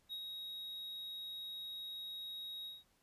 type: tone with ADSR envelope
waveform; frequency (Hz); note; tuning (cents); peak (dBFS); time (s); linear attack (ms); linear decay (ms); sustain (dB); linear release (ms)
triangle; 3787; A#7; +27; -39; 0.09-2.84; 36; 70; -3; 180
effects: pink hiss -74 dBFS RMS until 3.02 s + resampled to 32000 Hz